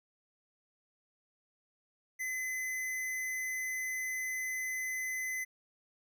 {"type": "tone", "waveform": "square", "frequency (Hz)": 2030, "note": "B6", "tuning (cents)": 47, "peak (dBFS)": -35, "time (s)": [2.19, 5.45], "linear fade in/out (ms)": 20, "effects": []}